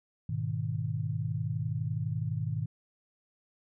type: chord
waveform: sine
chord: G# minor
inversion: none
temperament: equal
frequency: 103.83 / 123.47 / 155.56 Hz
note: G#2 / B2 / D#3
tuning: 0 / 0 / 0 cents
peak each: -34 dBFS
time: 0.29-2.66 s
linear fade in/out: 5 ms
effects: none